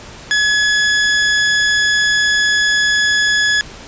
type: tone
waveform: sawtooth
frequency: 1694 Hz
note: G#6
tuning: 34 cents sharp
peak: -8 dBFS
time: 0.31-3.61 s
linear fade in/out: 0 ms
effects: pink hiss -35 dBFS RMS until 3.87 s + resampled to 16000 Hz